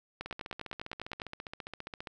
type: two click trains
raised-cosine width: 0.3 ms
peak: -24 / -21 dBFS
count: 28 / 11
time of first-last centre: 0.26-2.072 / 0.21-1.218 s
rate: 14.9 / 9.92 Hz
effects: none